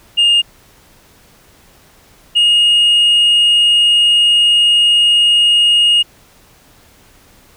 sine tone pair in turn, 2830 / 2860 Hz, F7 / F7, +22 / +41 cents, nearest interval unison, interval 19 cents, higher second, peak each -5 dBFS, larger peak neither, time 0.17-0.42 / 2.35-6.03 s, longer second, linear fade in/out 20 ms, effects tanh soft clip ceiling -6 dBFS + pink hiss -47 dBFS RMS until 7.56 s

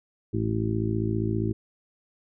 harmonic tone, 55 Hz, A1, in tune, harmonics 1 / 2 / 3 / 4 / 5 / 6 / 7, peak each -37 / -27 / -36 / -31 / -39 / -30 / -33 dBFS, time 0.33-1.53 s, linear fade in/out 10 ms, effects none

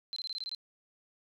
sine tone bursts, 4100 Hz, C8, 36 cents flat, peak -35 dBFS, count 8, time 0.13-0.548 s, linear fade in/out 0 ms, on 33 ms, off 22 ms, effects none

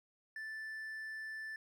triangle tone, 1760 Hz, A6, in tune, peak -40 dBFS, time 0.36-1.56 s, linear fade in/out 2 ms, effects none

